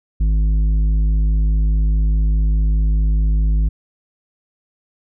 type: tone with tanh clipping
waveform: sine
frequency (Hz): 52.4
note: G#1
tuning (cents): +16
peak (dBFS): -14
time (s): 0.2-3.69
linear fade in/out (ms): 10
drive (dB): 8
effects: none